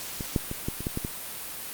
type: clicks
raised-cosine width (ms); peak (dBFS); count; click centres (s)
3; -19 / -10 / -19 / -15 / -22 / -15 / -16 / -17; 8; 0.208 / 0.362 / 0.514 / 0.685 / 0.806 / 0.869 / 0.974 / 1.049
effects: white hiss -37 dBFS RMS until 1.73 s + Opus 48 kbps